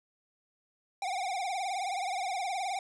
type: tone with vibrato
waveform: square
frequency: 753 Hz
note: F#5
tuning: 30 cents sharp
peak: -32 dBFS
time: 1.02-2.79 s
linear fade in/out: 2 ms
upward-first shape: triangle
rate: 19 Hz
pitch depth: 140 cents each way
effects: resampled to 22050 Hz + 12-bit